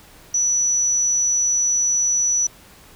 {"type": "tone", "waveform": "sine", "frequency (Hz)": 5920, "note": "F#8", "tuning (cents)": 0, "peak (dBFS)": -16, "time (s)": [0.34, 2.47], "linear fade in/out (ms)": 5, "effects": ["pink hiss -47 dBFS RMS until 2.95 s"]}